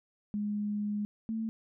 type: tone pair in turn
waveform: sine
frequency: 207.7 / 222.8 Hz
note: G#3 / A3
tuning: 0 / +22 cents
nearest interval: minor second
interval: 122 cents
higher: second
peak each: -30 / -31 dBFS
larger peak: first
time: 0.34-1.05 / 1.29-1.49 s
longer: first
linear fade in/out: 0 ms
effects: none